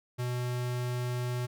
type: tone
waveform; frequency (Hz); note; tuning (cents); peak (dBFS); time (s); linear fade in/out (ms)
square; 123.5; B2; 0; -31; 0.18-1.47; 20
effects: none

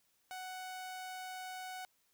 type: tone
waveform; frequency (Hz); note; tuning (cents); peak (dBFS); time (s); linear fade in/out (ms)
sawtooth; 743; F#5; +7; -39; 0.31-1.85; 0
effects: white hiss -75 dBFS RMS until 2.13 s

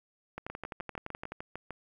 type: two click trains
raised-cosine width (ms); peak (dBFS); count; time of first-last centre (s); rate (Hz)
0.5; -23 / -24; 12 / 9; 0.38-1.32 / 0.5-1.707; 11.7 / 6.63
effects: 10-bit

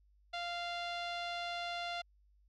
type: tone with low-pass filter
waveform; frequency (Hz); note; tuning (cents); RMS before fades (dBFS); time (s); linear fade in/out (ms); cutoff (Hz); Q
sawtooth; 695; F5; -9; -40; 0.33-2.02; 10; 3800; 2.4
effects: added 50 Hz sine -65 dBFS peak until 2.48 s

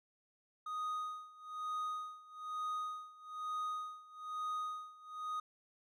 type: tone with tremolo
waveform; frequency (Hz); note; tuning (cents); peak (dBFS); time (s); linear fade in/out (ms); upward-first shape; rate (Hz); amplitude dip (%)
triangle; 1244.5; D#6; 0; -34; 0.66-5.4; 5; sine; 1.1; 90
effects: none

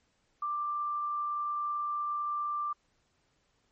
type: tone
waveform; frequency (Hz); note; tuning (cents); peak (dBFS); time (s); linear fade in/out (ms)
sine; 1181; D6; +9; -30; 0.42-2.73; 5
effects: pink hiss -73 dBFS RMS until 3.71 s + MP3 32 kbps

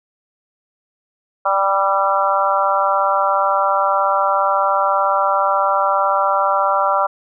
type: harmonic tone with a mistuned harmonic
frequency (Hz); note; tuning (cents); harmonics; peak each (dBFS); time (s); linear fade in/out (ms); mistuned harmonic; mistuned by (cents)
196.1; G3; +1; 3 / 4 / 5 / 6 / 7; -20 / -20 / -20 / -20 / -20; 1.45-7.07; 10; 7; -18
effects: none

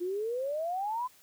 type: exponential sweep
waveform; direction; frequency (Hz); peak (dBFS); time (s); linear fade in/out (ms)
sine; up; 343.7 to 1030; -30; 0-1.08; 20
effects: white hiss -60 dBFS RMS until 1.22 s

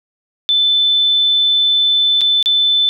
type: tone with dropouts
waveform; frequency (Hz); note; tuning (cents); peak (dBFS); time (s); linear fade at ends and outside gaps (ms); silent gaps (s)
sine; 3520; A7; 0; -10; 0.49-2.89; 0; 2.209-2.215 / 2.427-2.459
effects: none

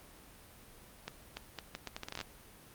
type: accelerating click train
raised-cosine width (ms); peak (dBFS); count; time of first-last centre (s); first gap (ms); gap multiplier
0.2; -22; 14; 1.08-2.212; 290; 0.75
effects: pink hiss -56 dBFS RMS until 2.74 s + Opus 32 kbps

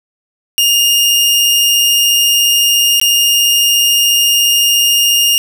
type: tone with dropouts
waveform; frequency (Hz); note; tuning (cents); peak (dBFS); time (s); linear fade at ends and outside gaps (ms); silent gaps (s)
sawtooth; 2831; F7; +23; -5; 0.58-5.38; 0; 2.999-3.014
effects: none

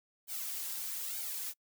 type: noise with flanger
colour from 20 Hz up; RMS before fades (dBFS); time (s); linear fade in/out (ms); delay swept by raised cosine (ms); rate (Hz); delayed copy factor
blue; -39; 0.27-1.54; 50; 1.3 to 3.8; 1.1; +0.85
effects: noise-tail reverb RT60 0.1 s tail -26 dB re dry

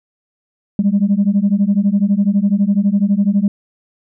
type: beating tone pair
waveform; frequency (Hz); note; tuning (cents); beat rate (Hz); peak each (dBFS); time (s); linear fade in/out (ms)
sine; 195.3 / 207.3; G3 / G#3; -6 / -3; 12; -13; 0.79-3.48; 2
effects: tanh soft clip ceiling -6 dBFS

